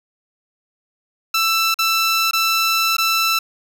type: tone with dropouts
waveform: 15% pulse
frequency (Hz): 1330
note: E6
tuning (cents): +15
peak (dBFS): -9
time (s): 1.34-3.39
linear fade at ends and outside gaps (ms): 5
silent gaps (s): 1.743-1.788 / 2.311-2.332 / 2.968-2.982
effects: none